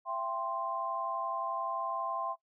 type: chord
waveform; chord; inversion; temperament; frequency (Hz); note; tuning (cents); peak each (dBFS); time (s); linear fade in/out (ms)
sine; C major; first; equal with one note detuned; 672.3 / 784 / 1046.5; E5 / G5 / C6; +34 / 0 / 0; -39 / -39 / -35; 0.05-2.36; 50
effects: noise-tail reverb RT60 0.1 s tail -17 dB re dry